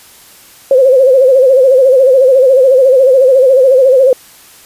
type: tone with vibrato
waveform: sine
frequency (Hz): 524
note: C5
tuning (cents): +2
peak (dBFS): -3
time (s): 0.71-4.13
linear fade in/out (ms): 2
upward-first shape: sine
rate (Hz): 14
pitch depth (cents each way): 89
effects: white hiss -39 dBFS RMS until 4.65 s + resampled to 32000 Hz